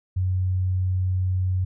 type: tone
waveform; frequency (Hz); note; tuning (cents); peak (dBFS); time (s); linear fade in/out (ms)
sine; 92.5; F#2; 0; -20; 0.16-1.65; 10
effects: none